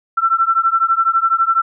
sine beating tone pair, 1338 / 1350 Hz, E6 / E6, +25 / +41 cents, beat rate 12 Hz, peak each -15 dBFS, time 0.17-1.62 s, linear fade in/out 10 ms, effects none

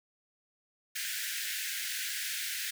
pink high-pass noise, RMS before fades -36 dBFS, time 0.95-2.71 s, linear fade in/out 10 ms, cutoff 1500 Hz, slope 96 dB/octave, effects none

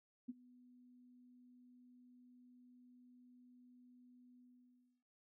sine tone with ADSR envelope, 247.9 Hz, B3, 7 cents sharp, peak -40 dBFS, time 0.28-5.04 s, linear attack 15 ms, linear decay 26 ms, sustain -22 dB, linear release 640 ms, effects noise-tail reverb RT60 0.2 s tail -22 dB re dry

